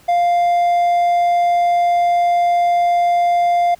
triangle tone, 698.5 Hz, F5, in tune, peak -10 dBFS, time 0.08-3.75 s, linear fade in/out 10 ms, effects pink hiss -49 dBFS RMS until 3.79 s

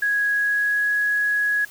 sine tone with pitch glide, 1661 to 1672.6 Hz, G#6 to G#6, 0 to +12 cents, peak -18 dBFS, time 0.02-1.65 s, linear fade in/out 5 ms, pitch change +12 cents, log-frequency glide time 0.32-0.91 s, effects white hiss -45 dBFS RMS until 1.7 s

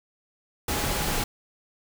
sine tone in noise, 830.6 Hz, G#5, in tune, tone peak -37 dBFS, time 0.68-1.24 s, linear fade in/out 5 ms, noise pink, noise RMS -27 dBFS, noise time 0.68-1.24 s, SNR -13 dB, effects none

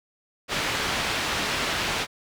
white low-pass noise, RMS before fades -27 dBFS, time 0.48-2.07 s, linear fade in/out 50 ms, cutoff 3400 Hz, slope 12 dB/octave, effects none

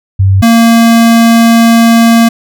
sine / square tone pair in turn, 96.5 / 230.2 Hz, G2 / A#3, -27 / -22 cents, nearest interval octave + minor third, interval 1505 cents, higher second, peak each -3 dBFS, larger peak neither, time 0.19-0.42 / 0.42-2.29 s, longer second, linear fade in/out 10 ms, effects none

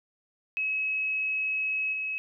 sine tone with level steps, 2566 Hz, E7, 47 cents flat, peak -26 / -29 dBFS, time 0.57-2.18 s, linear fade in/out 0 ms, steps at 1.92 s, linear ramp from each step 20 ms, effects none

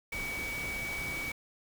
sine tone in noise, 2268 Hz, C#7, 39 cents sharp, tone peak -35 dBFS, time 0.12-1.32 s, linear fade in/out 5 ms, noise pink, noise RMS -41 dBFS, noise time 0.12-1.32 s, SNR +3 dB, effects none

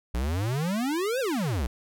square exponential two-way sweep, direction up then down, 56 to 553 to 56 Hz, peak -26 dBFS, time 0.14-1.67 s, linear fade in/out 5 ms, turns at 1.2 s, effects none

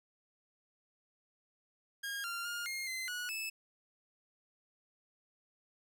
sawtooth tone with pitch steps, 1626 / 1387 / 1416 / 2132 / 2061 / 1462 / 2615 Hz, G#6 / F6 / F6 / C7 / C7 / F#6 / E7, -37 / -12 / +23 / +32 / -27 / -21 / -15 cents, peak -34 dBFS, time 2.03-3.5 s, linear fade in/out 10 ms, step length 210 ms, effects none

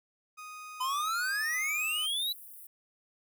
30% pulse tone, 1244.5 Hz, D#6, in tune, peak -40 dBFS, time 0.37-2.07 s, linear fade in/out 20 ms
square exponential sweep, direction up, 1000 to 4010 Hz, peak -30 dBFS, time 0.8-2.33 s, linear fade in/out 10 ms
white high-pass noise, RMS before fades -49 dBFS, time 1.52-2.67 s, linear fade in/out 5 ms, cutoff 9600 Hz, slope 48 dB/octave
effects none

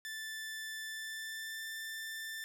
sawtooth tone with pitch glide, 1760 to 1777.4 Hz, A6 to A6, 0 to +17 cents, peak -37 dBFS, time 0.05-2.44 s, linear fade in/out 0 ms, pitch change +17 cents, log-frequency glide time 0.85-1.64 s, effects none

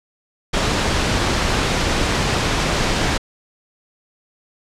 pink low-pass noise, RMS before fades -19 dBFS, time 0.53-3.18 s, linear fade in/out 10 ms, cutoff 6200 Hz, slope 12 dB/octave, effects low-pass 10000 Hz 12 dB/octave

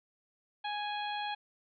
harmonic tone, 830.6 Hz, G#5, in tune, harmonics 1 / 2 / 3 / 4 / 5, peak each -35 / -42 / -44 / -42 / -48 dBFS, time 0.64-1.35 s, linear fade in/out 10 ms, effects MP3 96 kbps

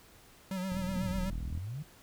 square tone with vibrato, 186.7 Hz, F#3, 16 cents sharp, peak -34 dBFS, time 0.51-1.3 s, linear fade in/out 2 ms, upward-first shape sine, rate 8.1 Hz, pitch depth 57 cents each way
click train, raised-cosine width 5 ms, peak -29 dBFS, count 36, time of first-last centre 0.72-1.576 s, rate 40.9 Hz
sine exponential two-way sweep, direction down then up, 256.4 to 33.84 to 160.1 Hz, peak -36 dBFS, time 0.95-1.83 s, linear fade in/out 10 ms, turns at 1.22 s
effects pink hiss -58 dBFS RMS until 2.02 s

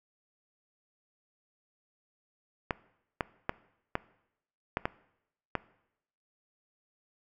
clicks, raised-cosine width 0.5 ms, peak -13 dBFS, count 7, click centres 2.708 / 3.208 / 3.494 / 3.954 / 4.771 / 4.855 / 5.553 s, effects noise-tail reverb RT60 0.8 s tail -20 dB re dry

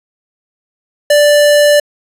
square tone, 587.3 Hz, D5, in tune, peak -6 dBFS, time 1.1-1.8 s, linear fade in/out 5 ms, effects resampled to 32000 Hz + 7-bit

